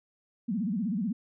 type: tone with vibrato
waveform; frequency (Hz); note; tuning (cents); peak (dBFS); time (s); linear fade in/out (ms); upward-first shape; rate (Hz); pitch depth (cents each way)
sine; 207.7; G#3; 0; -27; 0.48-1.13; 10; sine; 16; 260
effects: none